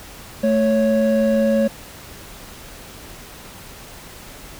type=tone pair together; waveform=triangle; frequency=220 / 554.4 Hz; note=A3 / C#5; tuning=0 / 0 cents; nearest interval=octave + major third; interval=1600 cents; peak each=-15 dBFS; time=0.43-1.68 s; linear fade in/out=10 ms; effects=pink hiss -39 dBFS RMS until 4.59 s